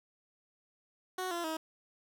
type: tone with pitch steps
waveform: 15% pulse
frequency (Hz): 370 / 343.2 / 318.4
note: F#4 / F4 / D#4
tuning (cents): 0 / -30 / +40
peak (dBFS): -28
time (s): 1.18-1.57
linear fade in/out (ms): 5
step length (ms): 130
effects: none